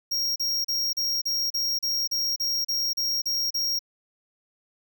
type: tone bursts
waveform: square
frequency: 5588 Hz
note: F8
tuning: in tune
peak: -24 dBFS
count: 13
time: 0.11-3.792 s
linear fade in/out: 10 ms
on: 250 ms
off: 36 ms
effects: none